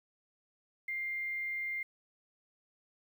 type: tone with quantisation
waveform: sine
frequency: 2100 Hz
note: C7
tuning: 6 cents sharp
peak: -34 dBFS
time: 0.88-1.83 s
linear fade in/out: 5 ms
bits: 10
effects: none